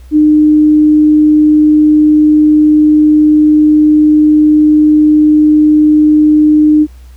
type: tone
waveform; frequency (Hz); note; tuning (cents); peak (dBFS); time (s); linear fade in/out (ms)
sine; 303.6; D#4; -42; -3; 0.11-6.87; 50
effects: added 62 Hz sine -31 dBFS peak until 7.16 s + pink hiss -48 dBFS RMS until 7.16 s